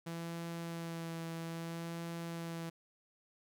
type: tone with vibrato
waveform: sawtooth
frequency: 166.7 Hz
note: E3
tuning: 20 cents sharp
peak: -36 dBFS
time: 0.06-2.7 s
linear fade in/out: 10 ms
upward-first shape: sine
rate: 0.61 Hz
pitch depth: 17 cents each way
effects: none